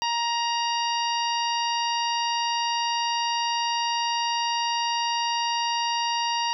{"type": "harmonic tone", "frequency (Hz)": 940, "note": "A#5", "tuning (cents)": 14, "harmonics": [1, 2, 3, 4, 5, 6], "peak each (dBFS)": [-25, -35, -30, -38, -33, -36], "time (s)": [0.02, 6.53], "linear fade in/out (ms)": 0, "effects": []}